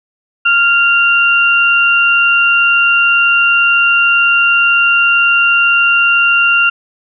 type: tone pair together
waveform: sine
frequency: 1396.9 / 2769 Hz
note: F6 / F7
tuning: 0 / -15 cents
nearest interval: octave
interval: 1185 cents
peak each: -10 dBFS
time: 0.45-6.7 s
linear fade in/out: 10 ms
effects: none